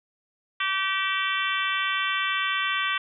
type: harmonic tone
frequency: 385.6 Hz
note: G4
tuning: 28 cents flat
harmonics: 3 / 4 / 5 / 6 / 7 / 8 / 9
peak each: -29 / -30 / -31 / -32 / -32 / -33 / -34 dBFS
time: 0.6-2.98 s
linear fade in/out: 5 ms
effects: none